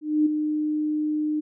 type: tone with ADSR envelope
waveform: sine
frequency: 303.9 Hz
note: D#4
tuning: 41 cents flat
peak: -15 dBFS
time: 0.01-1.41 s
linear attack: 250 ms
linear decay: 9 ms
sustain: -7 dB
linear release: 19 ms
effects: none